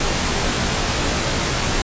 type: noise with comb filter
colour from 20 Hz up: pink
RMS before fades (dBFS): -20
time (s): 0-1.82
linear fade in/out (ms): 5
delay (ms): 19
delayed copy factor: -0.7
effects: resampled to 16000 Hz